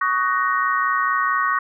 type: chord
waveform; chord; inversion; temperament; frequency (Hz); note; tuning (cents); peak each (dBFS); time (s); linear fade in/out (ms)
sine; D# minor seventh; third; just; 1120.1 / 1244.5 / 1493.4 / 1866.8; C#6 / D#6 / F#6 / A#6; +18 / 0 / +16 / +2; -20 / -25 / -25 / -24; 0.01-1.59; 5
effects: none